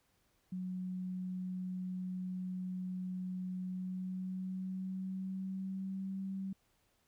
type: tone with pitch glide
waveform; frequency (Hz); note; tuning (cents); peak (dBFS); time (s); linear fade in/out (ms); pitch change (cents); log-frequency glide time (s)
sine; 183.9 to 192.38; F#3 to G3; -10 to -32; -37; 0.52-6.53; 5; +78; 3.63-6.2
effects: pink hiss -75 dBFS RMS until 7.07 s